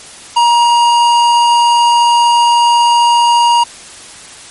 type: tone with tanh clipping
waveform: sine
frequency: 947 Hz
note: A#5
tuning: 27 cents sharp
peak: -8 dBFS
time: 0.36-3.64 s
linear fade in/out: 10 ms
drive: 17 dB
effects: white hiss -33 dBFS RMS until 4.5 s + MP3 48 kbps